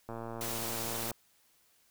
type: click train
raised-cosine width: 1 ms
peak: -27 dBFS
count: 119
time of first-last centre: 0.09-1.116 s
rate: 115 Hz
type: noise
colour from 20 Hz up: white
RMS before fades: -38 dBFS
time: 0.41-1.11 s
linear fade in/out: 0 ms
effects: white hiss -68 dBFS RMS until 1.9 s